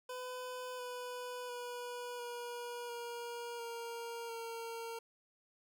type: tone with pitch steps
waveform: 25% pulse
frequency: 503 / 495.5 / 488.1 / 480.8 / 473.7 / 466.6 / 459.7 Hz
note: B4 / B4 / B4 / B4 / A#4 / A#4 / A#4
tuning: +32 / +6 / -20 / -46 / +28 / +2 / -24 cents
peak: -38 dBFS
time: 0.09-4.99 s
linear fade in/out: 5 ms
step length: 700 ms
effects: none